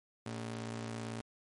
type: ring-modulated tone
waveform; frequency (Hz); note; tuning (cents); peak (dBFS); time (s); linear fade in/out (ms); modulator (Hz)
sawtooth; 170.2; F3; -44; -32; 0.26-1.21; 2; 56
effects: MP3 48 kbps